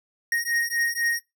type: beating tone pair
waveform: square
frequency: 1864.7 / 1868.7 Hz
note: A#6 / A#6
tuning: 0 / +4 cents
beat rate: 4 Hz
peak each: -27 dBFS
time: 0.32-1.2 s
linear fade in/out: 2 ms
effects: noise-tail reverb RT60 0.2 s tail -21 dB re dry